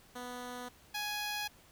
10% pulse tone pair in turn, 246.9 / 833.4 Hz, B3 / G#5, 0 / +6 cents, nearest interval octave + major sixth, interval 2106 cents, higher second, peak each -33 / -27 dBFS, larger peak second, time 0.15-0.69 / 0.94-1.48 s, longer neither, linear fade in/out 10 ms, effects pink hiss -61 dBFS RMS until 1.71 s

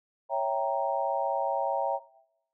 sine chord, C# diminished seventh, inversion none, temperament equal, 554.4 / 659.3 / 784 / 932.3 Hz, C#5 / E5 / G5 / Bb5, 0 / 0 / 0 / 0 cents, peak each -31 dBFS, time 0.29-2 s, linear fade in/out 50 ms, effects noise-tail reverb RT60 0.8 s tail -19 dB re dry

